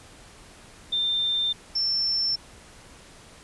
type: tone pair in turn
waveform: sine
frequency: 3590 / 5379 Hz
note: A7 / E8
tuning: +34 / +34 cents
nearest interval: perfect fifth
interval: 700 cents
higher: second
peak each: -22 dBFS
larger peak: neither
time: 0.92-1.53 / 1.75-2.36 s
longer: neither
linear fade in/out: 10 ms
effects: pink hiss -49 dBFS RMS until 3.43 s + resampled to 24000 Hz